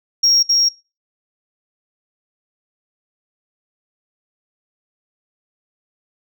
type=tone with echo; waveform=sine; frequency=5588 Hz; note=F8; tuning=in tune; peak=-8 dBFS; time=0.23-0.43 s; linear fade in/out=10 ms; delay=260 ms; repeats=1; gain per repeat=-2 dB; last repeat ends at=0.69 s; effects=noise-tail reverb RT60 0.3 s tail -24 dB re dry + tanh soft clip ceiling -8 dBFS